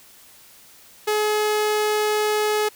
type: tone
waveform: sawtooth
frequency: 424.1 Hz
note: G#4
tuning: 36 cents sharp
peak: -15 dBFS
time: 1.07-2.69 s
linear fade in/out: 10 ms
effects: white hiss -49 dBFS RMS until 2.75 s